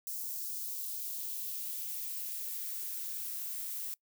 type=noise with high-pass filter sweep; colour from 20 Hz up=violet; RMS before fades=-39 dBFS; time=0.07-3.94 s; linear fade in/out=0 ms; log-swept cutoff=5800 to 770 Hz; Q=1.1; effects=noise-tail reverb RT60 0.1 s tail -23 dB re dry